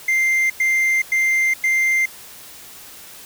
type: tone bursts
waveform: triangle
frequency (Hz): 2093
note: C7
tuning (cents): 0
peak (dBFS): -13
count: 4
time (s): 0.08-2.057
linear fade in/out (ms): 5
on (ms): 420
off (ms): 99
effects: white hiss -40 dBFS RMS until 3.25 s